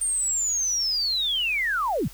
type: linear sweep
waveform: sine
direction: down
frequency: 8900 to 88.6 Hz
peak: -22 dBFS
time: 0.01-2.08 s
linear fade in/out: 5 ms
effects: added 42 Hz sine -46 dBFS peak until 2.13 s + white hiss -48 dBFS RMS until 2.13 s